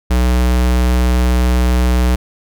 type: tone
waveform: square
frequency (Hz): 61.74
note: B1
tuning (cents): 0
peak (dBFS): -11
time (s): 0.1-2.16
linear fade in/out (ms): 10
effects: none